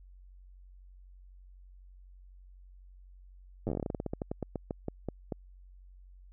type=slowing click train; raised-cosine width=2 ms; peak=-20 dBFS; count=24; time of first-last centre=3.67-5.322 s; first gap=9 ms; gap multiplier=1.16; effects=added 46 Hz sine -51 dBFS peak until 6.32 s